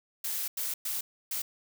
blue noise bursts at uneven times, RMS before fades -33 dBFS, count 4, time 0.24-0.48 / 0.57-0.74 / 0.85-1.01 / 1.31-1.42 s, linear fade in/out 5 ms, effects none

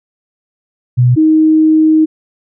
sine tone pair in turn, 123.8 / 313.8 Hz, B2 / D#4, +5 / +15 cents, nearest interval octave + major third, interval 1610 cents, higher second, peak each -5 dBFS, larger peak neither, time 0.97-1.16 / 1.16-2.06 s, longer second, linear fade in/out 20 ms, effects none

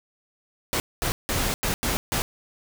pink noise bursts at uneven times, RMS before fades -25 dBFS, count 6, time 0.73-0.8 / 1.02-1.12 / 1.29-1.54 / 1.63-1.74 / 1.83-1.97 / 2.12-2.22 s, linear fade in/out 0 ms, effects none

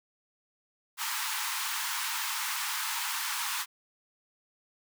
pink high-pass noise, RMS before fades -33 dBFS, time 0.97-3.66 s, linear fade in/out 50 ms, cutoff 850 Hz, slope 96 dB/octave, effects none

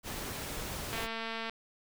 pink noise, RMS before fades -39 dBFS, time 0.03-1.08 s, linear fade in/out 50 ms
click train, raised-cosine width 0.3 ms, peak -22 dBFS, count 129, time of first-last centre 0.93-1.496 s, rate 226 Hz
effects none

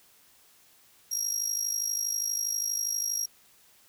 35% pulse tone with amplitude modulation, 5640 Hz, F8, 16 cents sharp, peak -22 dBFS, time 1.11-3.26 s, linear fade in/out 10 ms, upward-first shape sine, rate 52.4 Hz, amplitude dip 75%, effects white hiss -60 dBFS RMS until 3.88 s

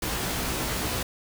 pink noise with comb filter, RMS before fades -29 dBFS, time 0.02-1.03 s, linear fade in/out 5 ms, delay 16 ms, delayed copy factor +0.7, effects none

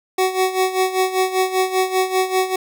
25% pulse tone with tremolo, 374.4 Hz, F#4, 20 cents sharp, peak -10 dBFS, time 0.18-2.56 s, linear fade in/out 5 ms, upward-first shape sine, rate 5.1 Hz, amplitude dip 75%, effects none

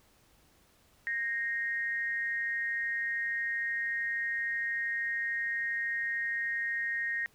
sine tone with amplitude modulation, 1864.7 Hz, A#6, in tune, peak -27 dBFS, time 1.07-7.26 s, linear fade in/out 0 ms, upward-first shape sine, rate 233 Hz, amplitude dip 65%, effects pink hiss -65 dBFS RMS until 7.34 s

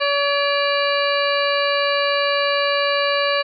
harmonic tone with a mistuned harmonic, 569 Hz, C#5, 45 cents sharp, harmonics 1 / 2 / 3 / 4 / 5 / 7 / 8, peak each -20 / -23 / -25 / -26 / -27 / -28 / -29 dBFS, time 0-3.43 s, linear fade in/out 20 ms, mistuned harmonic 4, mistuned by +68 cents, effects none

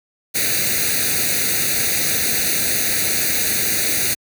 white noise with comb filter, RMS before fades -19 dBFS, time 0.34-4.15 s, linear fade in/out 20 ms, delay 0.47 ms, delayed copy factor +1, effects high-pass 60 Hz 12 dB/octave

